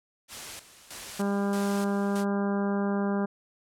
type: noise with tremolo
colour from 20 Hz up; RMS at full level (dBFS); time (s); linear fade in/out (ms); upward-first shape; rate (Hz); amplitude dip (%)
white; -39; 0.28-2.25; 50; square; 1.6; 75
type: harmonic tone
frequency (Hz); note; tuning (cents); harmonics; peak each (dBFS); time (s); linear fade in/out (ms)
200.2; G3; +37; 1 / 2 / 3 / 4 / 5 / 6 / 7 / 8; -26 / -32 / -36 / -38 / -40 / -42 / -43 / -44; 1.19-3.26; 10
effects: low-pass 10000 Hz 12 dB/octave